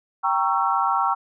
sine chord, G diminished seventh, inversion none, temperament equal with one note detuned, 784 / 932.3 / 1108.7 / 1338.5 Hz, G5 / Bb5 / Db6 / Fb6, 0 / 0 / 0 / +26 cents, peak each -24 dBFS, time 0.23-1.15 s, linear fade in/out 20 ms, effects none

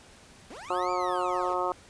25% pulse linear two-way sweep, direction up then down, 185 to 2395 to 338.2 Hz, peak -38 dBFS, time 0.5-1.54 s, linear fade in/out 5 ms, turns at 0.91 s
clicks, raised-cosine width 0.2 ms, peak -34 dBFS, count 8, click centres 0.569 / 0.648 / 0.686 / 0.752 / 0.826 / 1.086 / 1.157 / 1.213 s
harmonic tone, 180.7 Hz, F#3, 41 cents flat, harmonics 2 / 3 / 4 / 5 / 6 / 7, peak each -33 / -33 / -33 / -33 / -33 / -33 dBFS, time 0.7-1.72 s, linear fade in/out 2 ms
effects pink hiss -53 dBFS RMS until 1.89 s + resampled to 22050 Hz

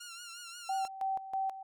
10% pulse tone with vibrato, 1396.9 Hz, F6, in tune, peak -36 dBFS, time 0-0.88 s, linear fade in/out 10 ms, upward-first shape triangle, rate 5.6 Hz, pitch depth 70 cents each way
sine tone with tremolo, 771 Hz, G5, 29 cents flat, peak -30 dBFS, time 0.69-1.63 s, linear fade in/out 5 ms, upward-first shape square, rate 3.1 Hz, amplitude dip 75%
effects none

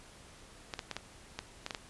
clicks, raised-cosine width 0.2 ms, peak -19 dBFS, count 8, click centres 0.738 / 0.792 / 0.913 / 0.966 / 1.39 / 1.664 / 1.708 / 1.748 s, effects pink hiss -55 dBFS RMS until 1.89 s + resampled to 24000 Hz

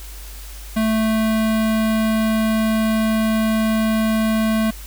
square tone with notch filter, 220 Hz, A3, in tune, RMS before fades -18 dBFS, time 0.76-4.71 s, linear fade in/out 10 ms, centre 6000 Hz, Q 1.5, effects added 50 Hz sine -33 dBFS peak until 4.86 s + white hiss -40 dBFS RMS until 4.86 s

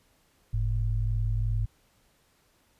sine tone pair together, 45.58 / 108.4 Hz, F#1 / A2, -25 / -25 cents, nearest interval octave + minor third, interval 1500 cents, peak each -27 dBFS, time 0.53-1.66 s, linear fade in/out 10 ms, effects pink hiss -66 dBFS RMS until 2.79 s + resampled to 32000 Hz

